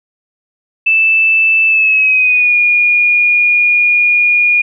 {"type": "tone with pitch glide", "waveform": "sine", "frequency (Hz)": [2640, 2435], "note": ["E7", "D#7"], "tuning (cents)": [2, -38], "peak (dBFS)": -7, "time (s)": [0.86, 4.62], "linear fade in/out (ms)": 10, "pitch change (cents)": -140, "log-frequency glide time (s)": [1.67, 2.56], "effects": []}